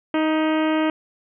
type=harmonic tone with a mistuned harmonic; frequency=312.8 Hz; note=D#4; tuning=9 cents sharp; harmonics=1 / 2 / 3 / 4 / 5 / 6 / 7 / 8 / 9 / 10; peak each=-19 / -25 / -29 / -31 / -33 / -35 / -36 / -37 / -38 / -39 dBFS; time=0.14-0.9 s; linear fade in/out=2 ms; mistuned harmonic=6; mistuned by=+38 cents; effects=none